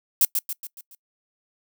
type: noise with echo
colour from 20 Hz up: violet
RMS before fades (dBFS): -17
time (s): 0.21-0.25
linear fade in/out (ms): 2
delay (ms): 140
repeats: 5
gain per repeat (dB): -6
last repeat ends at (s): 0.95
effects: noise-tail reverb RT60 0.1 s tail -23 dB re dry